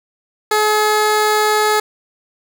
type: tone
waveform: 15% pulse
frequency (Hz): 425.7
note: G#4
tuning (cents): +43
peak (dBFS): -6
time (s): 0.51-1.8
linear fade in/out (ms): 5
effects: none